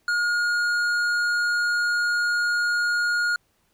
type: tone with tanh clipping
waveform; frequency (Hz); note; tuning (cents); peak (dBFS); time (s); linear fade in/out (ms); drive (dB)
triangle; 1430; F6; +41; -22; 0.08-3.36; 2; 14
effects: pink hiss -67 dBFS RMS until 3.73 s